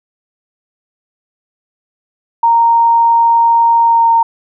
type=tone with pitch glide; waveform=sine; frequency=928 to 920 Hz; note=A#5 to A#5; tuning=-8 to -23 cents; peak=-6 dBFS; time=2.43-4.23 s; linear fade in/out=5 ms; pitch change=-15 cents; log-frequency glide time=3.81-4.12 s; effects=none